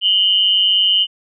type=tone pair together; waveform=sine; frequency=2885 / 3078 Hz; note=F#7 / G7; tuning=-44 / -32 cents; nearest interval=minor second; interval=112 cents; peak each=-14 dBFS; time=0.01-1.07 s; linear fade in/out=50 ms; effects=none